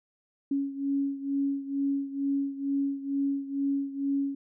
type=beating tone pair; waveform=sine; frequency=277.2 / 279.4 Hz; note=C#4 / C#4; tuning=0 / +14 cents; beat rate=2.2 Hz; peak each=-28 / -32 dBFS; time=0.51-4.35 s; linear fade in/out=5 ms; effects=none